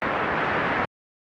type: low-pass noise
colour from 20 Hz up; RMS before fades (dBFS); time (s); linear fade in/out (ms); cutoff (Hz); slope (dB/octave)
white; -24; 0.02-0.85; 0; 1900; 24
effects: high-pass 100 Hz 12 dB/octave + Opus 24 kbps